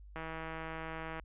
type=click train; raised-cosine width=0.5 ms; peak=-27 dBFS; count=168; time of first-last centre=0.16-1.197 s; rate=161 Hz; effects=added 50 Hz sine -50 dBFS peak until 1.24 s + resampled to 8000 Hz